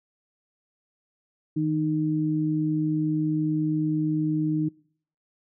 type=tone pair together; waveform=sine; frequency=157.1 / 308.3 Hz; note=D#3 / D#4; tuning=+17 / -16 cents; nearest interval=octave; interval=1167 cents; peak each=-26 / -24 dBFS; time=1.56-4.69 s; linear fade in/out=10 ms; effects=noise-tail reverb RT60 0.6 s tail -25 dB re dry